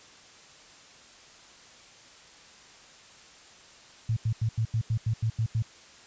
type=tone bursts; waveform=sine; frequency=111.9 Hz; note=A2; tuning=30 cents sharp; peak=-23 dBFS; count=10; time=4.09-5.624 s; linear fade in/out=5 ms; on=76 ms; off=86 ms; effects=white hiss -52 dBFS RMS until 6.06 s + resampled to 16000 Hz